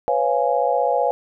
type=chord; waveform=sine; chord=C# dominant seventh; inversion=third; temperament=just; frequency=498.9 / 554.4 / 693 / 831.5 Hz; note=B4 / C#5 / E#5 / G#5; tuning=+17 / 0 / -14 / +2 cents; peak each=-22 dBFS; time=0.08-1.11 s; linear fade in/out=0 ms; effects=none